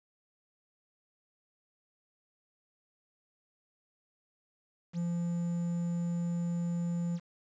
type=tone with quantisation; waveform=triangle; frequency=171.9 Hz; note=F3; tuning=27 cents flat; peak=-28 dBFS; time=4.93-7.2 s; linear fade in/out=50 ms; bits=9; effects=resampled to 16000 Hz